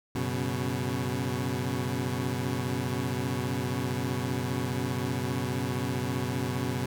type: chord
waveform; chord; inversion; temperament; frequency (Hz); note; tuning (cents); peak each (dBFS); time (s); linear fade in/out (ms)
20% pulse; F# suspended fourth; none; equal with one note detuned; 93.68 / 123.47 / 138.59; F#2 / B2 / C#3; +22 / 0 / 0; -30 / -26 / -29; 0.15-6.86; 5
effects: none